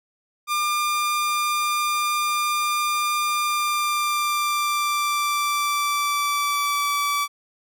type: tone with pitch glide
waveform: sawtooth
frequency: 1199 to 1153.5 Hz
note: D6 to D6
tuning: +36 to -31 cents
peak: -17 dBFS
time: 0.47-7.28 s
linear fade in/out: 50 ms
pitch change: -67 cents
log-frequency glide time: 3.37-6.89 s
effects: none